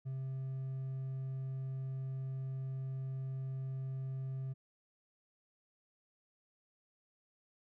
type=tone with hard clipping; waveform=triangle; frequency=132.7 Hz; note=C3; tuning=25 cents sharp; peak=-38 dBFS; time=0.05-4.54 s; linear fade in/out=20 ms; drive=5 dB; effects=none